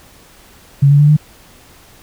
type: tone with pitch steps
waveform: sine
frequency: 140 / 143.52 / 147.13 / 150.83 Hz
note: C#3 / D3 / D3 / D3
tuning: +18 / -40 / +4 / +47 cents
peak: -5 dBFS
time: 0.82-1.168 s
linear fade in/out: 10 ms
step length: 87 ms
effects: pink hiss -44 dBFS RMS until 2.02 s